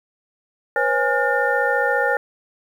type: tone cluster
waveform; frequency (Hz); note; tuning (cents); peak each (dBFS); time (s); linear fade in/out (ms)
sine; 488.4 / 543 / 826 / 1424 / 1800; B4 / C#5 / G#5 / F6 / A6; -19 / -36 / -10 / +33 / +39; -23; 0.76-2.17; 2
effects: 8-bit